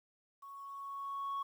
sine tone with level ramp, 1108.7 Hz, C#6, in tune, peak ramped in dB -48 to -32 dBFS, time 0.42-1.43 s, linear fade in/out 10 ms, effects tanh soft clip ceiling -34 dBFS + 11-bit

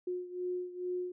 sine beating tone pair, 360 / 362.3 Hz, F#4 / F#4, -47 / -36 cents, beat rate 2.3 Hz, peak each -36 / -40 dBFS, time 0.07-1.12 s, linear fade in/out 5 ms, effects none

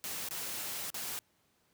white noise with dropouts, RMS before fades -39 dBFS, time 0.04-1.19 s, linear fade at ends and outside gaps 0 ms, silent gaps 0.287-0.309 / 0.902-0.943 s, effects pink hiss -72 dBFS RMS until 1.73 s + high-pass 80 Hz 12 dB/octave

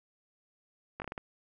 slowing click train, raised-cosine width 0.5 ms, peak -23 dBFS, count 6, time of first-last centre 1-1.179 s, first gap 19 ms, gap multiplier 1.32, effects none

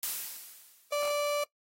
blue noise with exponential decay, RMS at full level -30 dBFS, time 0.03-1.05 s, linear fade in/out 1 ms, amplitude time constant 220 ms
35% pulse tone, 584 Hz, D5, 10 cents flat, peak -26 dBFS, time 0.92-1.44 s, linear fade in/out 5 ms
effects noise-tail reverb RT60 0.1 s tail -21 dB re dry + AAC 48 kbps

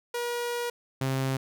sawtooth tone pair in turn, 479.4 / 133.21 Hz, A#4 / C3, +48 / +31 cents, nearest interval octave + minor seventh, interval 2217 cents, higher first, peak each -25 / -22 dBFS, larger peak second, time 0.14-0.7 / 1.01-1.37 s, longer first, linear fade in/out 5 ms, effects none

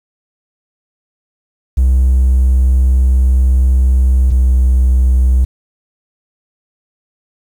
triangle tone pair in turn, 64.2 / 63.43 Hz, C2 / B1, -32 / +47 cents, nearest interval unison, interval 21 cents, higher first, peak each -4 dBFS, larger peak neither, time 1.77-4.31 / 4.31-5.45 s, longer first, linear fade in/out 10 ms, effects tanh soft clip ceiling -2 dBFS + 7-bit

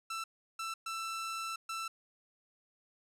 sawtooth tone bursts at uneven times, 1332 Hz, E6, 18 cents sharp, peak -33 dBFS, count 4, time 0.1-0.24 / 0.59-0.74 / 0.86-1.56 / 1.69-1.88 s, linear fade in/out 5 ms, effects low-pass 11000 Hz 12 dB/octave

